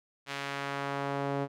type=tone with band-pass filter sweep; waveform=sawtooth; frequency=140 Hz; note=C#3; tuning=18 cents sharp; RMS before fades=-34 dBFS; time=0.26-1.48 s; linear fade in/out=50 ms; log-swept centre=2700 to 510 Hz; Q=0.82; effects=none